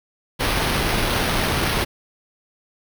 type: noise with sample-and-hold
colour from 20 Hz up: pink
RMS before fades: -21 dBFS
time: 0.39-1.85 s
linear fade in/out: 20 ms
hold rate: 7350 Hz
effects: none